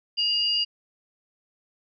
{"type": "tone pair together", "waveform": "sine", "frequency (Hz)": [2851, 4795], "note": ["F7", "D8"], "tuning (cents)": [35, 35], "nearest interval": "major sixth", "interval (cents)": 900, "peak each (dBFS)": -24, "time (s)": [0.17, 0.65], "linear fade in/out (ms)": 20, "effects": []}